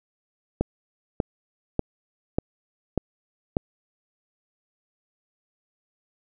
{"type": "click train", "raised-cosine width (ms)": 2, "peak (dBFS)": -8, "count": 6, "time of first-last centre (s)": [0.61, 3.569], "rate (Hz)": 1.69, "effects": []}